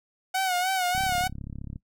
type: tone with vibrato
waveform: sawtooth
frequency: 740 Hz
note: F#5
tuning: in tune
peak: -20 dBFS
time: 0.34-1.28 s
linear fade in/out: 10 ms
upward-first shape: sine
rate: 3.3 Hz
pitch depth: 68 cents each way
type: click train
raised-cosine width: 5 ms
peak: -25 dBFS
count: 29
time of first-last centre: 0.95-1.759 s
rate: 34.6 Hz
effects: noise-tail reverb RT60 0.1 s tail -19 dB re dry